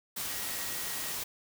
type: tone in noise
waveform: sine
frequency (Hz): 1900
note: A#6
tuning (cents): +33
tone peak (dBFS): -47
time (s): 0.29-1.13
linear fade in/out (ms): 10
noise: white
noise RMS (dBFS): -36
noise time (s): 0.16-1.24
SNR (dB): -14
effects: none